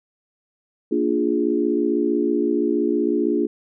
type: chord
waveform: sine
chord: Bb dominant seventh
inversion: none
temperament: equal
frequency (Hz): 233.1 / 293.7 / 349.2 / 415.3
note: Bb3 / D4 / F4 / Ab4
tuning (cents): 0 / 0 / 0 / 0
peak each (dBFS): -25 / -22 / -22 / -24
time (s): 0.91-3.47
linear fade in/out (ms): 10
effects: none